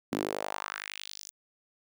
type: tone with high-pass filter sweep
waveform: sawtooth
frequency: 50.8 Hz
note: G#1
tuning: 38 cents flat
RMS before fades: -37 dBFS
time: 0.12-1.31 s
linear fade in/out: 5 ms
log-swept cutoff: 250 to 7100 Hz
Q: 2.5
effects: none